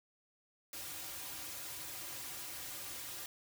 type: noise with comb filter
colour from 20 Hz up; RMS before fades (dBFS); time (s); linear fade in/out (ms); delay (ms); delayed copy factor
white; -45; 0.73-3.26; 2; 4.6; -0.95
effects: none